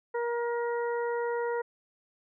harmonic tone, 473.5 Hz, A#4, 27 cents sharp, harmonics 1 / 2 / 3 / 4, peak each -29 / -35 / -41 / -42 dBFS, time 0.14-1.62 s, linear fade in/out 10 ms, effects none

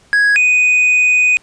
triangle tone pair in turn, 1661.2 / 2489 Hz, G#6 / D#7, 0 / 0 cents, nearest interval perfect fifth, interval 700 cents, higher second, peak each -7 dBFS, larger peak neither, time 0.13-0.36 / 0.36-1.37 s, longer second, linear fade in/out 0 ms, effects pink hiss -50 dBFS RMS until 1.42 s + resampled to 22050 Hz

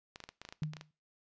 clicks, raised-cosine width 0.2 ms, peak -28 dBFS, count 12, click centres 0.159 / 0.203 / 0.239 / 0.29 / 0.416 / 0.451 / 0.489 / 0.525 / 0.634 / 0.735 / 0.768 / 0.811 s
sine tone with exponential decay, 153.2 Hz, D#3, 27 cents flat, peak -30 dBFS, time 0.62-0.91 s, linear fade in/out 2 ms, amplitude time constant 62 ms
effects noise-tail reverb RT60 0.3 s tail -20 dB re dry + resampled to 16000 Hz

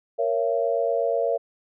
sine chord, A# diminished, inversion none, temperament equal with one note detuned, 466.2 / 554.4 / 675.1 Hz, A#4 / C#5 / E5, 0 / 0 / +41 cents, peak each -25 dBFS, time 0.18-1.38 s, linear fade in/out 20 ms, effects none

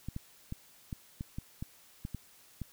clicks, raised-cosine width 5 ms, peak -25 dBFS, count 10, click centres 0.086 / 0.164 / 0.524 / 0.928 / 1.209 / 1.385 / 1.625 / 2.051 / 2.147 / 2.617 s, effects white hiss -60 dBFS RMS until 2.72 s

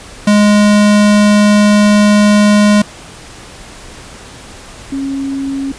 square / sine tone pair in turn, 207.7 / 273.2 Hz, G#3 / C#4, 0 / -25 cents, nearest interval perfect fourth, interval 475 cents, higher second, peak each -6 / -15 dBFS, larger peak first, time 0.27-2.82 / 4.92-5.72 s, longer first, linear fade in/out 5 ms, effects pink hiss -33 dBFS RMS until 5.78 s + resampled to 22050 Hz

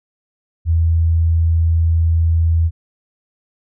sine tone, 82.41 Hz, E2, in tune, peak -11 dBFS, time 0.65-2.71 s, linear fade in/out 50 ms, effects none

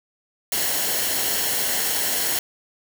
white noise with comb filter, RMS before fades -23 dBFS, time 0.52-2.39 s, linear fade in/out 2 ms, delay 0.82 ms, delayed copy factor -0.5, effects none

